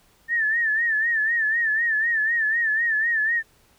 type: tone with vibrato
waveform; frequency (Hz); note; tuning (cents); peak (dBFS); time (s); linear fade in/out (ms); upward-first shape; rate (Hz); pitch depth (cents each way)
sine; 1798; A6; +37; -19; 0.28-3.43; 50; sine; 4; 89
effects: pink hiss -59 dBFS RMS until 3.78 s